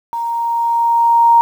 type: tone with level ramp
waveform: sine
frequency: 932.3 Hz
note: A#5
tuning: in tune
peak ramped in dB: -18 to -5 dBFS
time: 0.13-1.41 s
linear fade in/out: 0 ms
effects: 7-bit